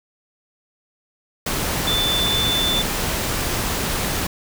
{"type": "tone in noise", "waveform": "sine", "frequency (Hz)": 3520, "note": "A7", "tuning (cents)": 0, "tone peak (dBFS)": -19, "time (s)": [1.87, 2.82], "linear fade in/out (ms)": 5, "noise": "pink", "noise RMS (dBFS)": -23, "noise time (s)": [1.46, 4.27], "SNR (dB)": 1, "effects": []}